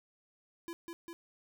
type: tone with echo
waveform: square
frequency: 337.1 Hz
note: E4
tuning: 39 cents sharp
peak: -40 dBFS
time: 0.68-0.73 s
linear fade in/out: 0 ms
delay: 200 ms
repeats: 2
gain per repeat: -2 dB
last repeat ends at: 1.13 s
effects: none